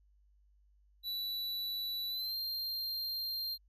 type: tone with pitch glide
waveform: square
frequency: 3951 to 4186 Hz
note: B7 to C8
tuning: 0 to 0 cents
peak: -36 dBFS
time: 1.03-3.58 s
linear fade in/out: 50 ms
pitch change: +100 cents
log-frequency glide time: 2.09-2.35 s
effects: added 50 Hz sine -64 dBFS peak until 3.68 s